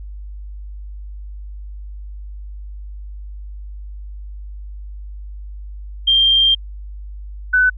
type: tone pair in turn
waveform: sine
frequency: 3181 / 1501.2 Hz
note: G7 / F#6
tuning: +25 / +25 cents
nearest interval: octave + minor second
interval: 1300 cents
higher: first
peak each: -10 dBFS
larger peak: neither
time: 6.07-6.55 / 7.53-7.7 s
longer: first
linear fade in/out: 10 ms
effects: added 50 Hz sine -29 dBFS peak until 7.77 s